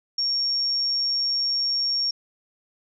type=tone; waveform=sine; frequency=5530 Hz; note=F8; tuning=18 cents flat; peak=-21 dBFS; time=0.18-2.11 s; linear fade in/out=5 ms; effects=none